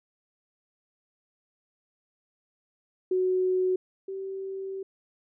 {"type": "tone pair in turn", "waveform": "sine", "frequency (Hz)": [370, 385.7], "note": ["F#4", "G4"], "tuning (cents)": [0, -28], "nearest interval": "minor second", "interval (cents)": 72, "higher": "second", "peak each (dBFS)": [-22, -32], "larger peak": "first", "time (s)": [[3.11, 3.76], [4.08, 4.83]], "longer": "second", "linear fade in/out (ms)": 5, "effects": []}